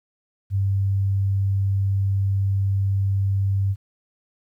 sine tone, 98 Hz, G2, in tune, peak -18 dBFS, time 0.5-3.76 s, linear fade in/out 50 ms, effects 10-bit

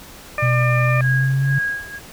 harmonic tone, 599 Hz, D5, 34 cents sharp, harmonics 1 / 2 / 3 / 4, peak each -24 / -24 / -24 / -24 dBFS, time 0.38-1.01 s, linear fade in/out 2 ms
sine tone with pitch glide, 123.4 to 136.92 Hz, B2 to C#3, -1 to -21 cents, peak -15 dBFS, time 0.42-1.59 s, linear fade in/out 10 ms, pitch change +180 cents, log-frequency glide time 0.79-1.46 s
sine tone with tremolo, 1643 Hz, G#6, 19 cents flat, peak -18 dBFS, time 1-2 s, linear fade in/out 50 ms, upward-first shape sine, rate 2 Hz, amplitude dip 85%
effects pink hiss -40 dBFS RMS until 2.12 s

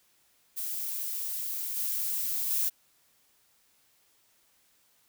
violet noise with level steps, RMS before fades -34 / -31 / -28 dBFS, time 0.56-2.7 s, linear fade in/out 20 ms, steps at 1.76 / 2.5 s, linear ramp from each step 10 ms, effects white hiss -67 dBFS RMS until 5.08 s

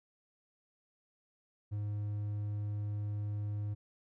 triangle tone, 103.83 Hz, G#2, in tune, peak -32 dBFS, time 1.71-3.75 s, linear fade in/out 20 ms, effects none

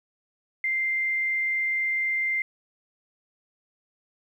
sine tone, 2092 Hz, C7, 1 cent flat, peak -23 dBFS, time 0.64-2.42 s, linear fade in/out 2 ms, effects 10-bit

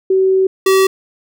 sine / square tone pair in turn, 380 / 383.1 Hz, F#4 / G4, +46 / -40 cents, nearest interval unison, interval 14 cents, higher second, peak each -9 dBFS, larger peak neither, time 0.1-0.47 / 0.66-0.87 s, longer first, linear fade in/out 5 ms, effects none

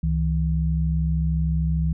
sine tone pair together, 67.7 / 160.88 Hz, C#2 / E3, -40 / -42 cents, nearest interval octave + minor third, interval 1498 cents, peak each -22 dBFS, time 0.03-1.93 s, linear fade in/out 5 ms, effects none

